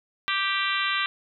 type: harmonic tone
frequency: 392 Hz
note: G4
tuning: in tune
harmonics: 3 / 4 / 5 / 6 / 7 / 8 / 9 / 10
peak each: -29 / -30 / -31 / -32 / -32 / -33 / -34 / -34 dBFS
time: 0.28-1.06 s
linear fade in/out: 0 ms
effects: none